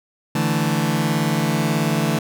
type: chord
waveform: sawtooth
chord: D suspended second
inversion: none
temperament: just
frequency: 146.83 / 165.19 / 220.2 Hz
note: D3 / E3 / A3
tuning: 0 / +4 / +2 cents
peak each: -18 dBFS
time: 0.35-2.19 s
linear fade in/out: 5 ms
effects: none